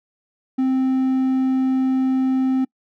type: tone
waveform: triangle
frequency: 261.6 Hz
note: C4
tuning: in tune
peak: -14 dBFS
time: 0.58-2.65 s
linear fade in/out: 10 ms
effects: noise-tail reverb RT60 0.1 s tail -26 dB re dry